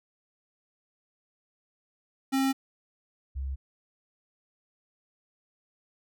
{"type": "tone pair in turn", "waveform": ["square", "sine"], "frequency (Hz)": [268.4, 67.33], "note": ["C4", "C#2"], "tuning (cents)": [44, -50], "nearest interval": "2 octaves", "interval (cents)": 2394, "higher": "first", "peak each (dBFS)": [-24, -30], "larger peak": "first", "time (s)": [[2.32, 2.53], [3.35, 3.56]], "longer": "neither", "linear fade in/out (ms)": 20, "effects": []}